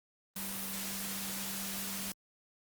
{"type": "tone in noise", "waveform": "sine", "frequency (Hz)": 195.1, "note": "G3", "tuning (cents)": -8, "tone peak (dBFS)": -44, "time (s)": [0.36, 2.12], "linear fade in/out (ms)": 2, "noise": "white", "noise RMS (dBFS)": -39, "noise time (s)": [0.36, 2.12], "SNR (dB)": -8, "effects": ["Opus 32 kbps"]}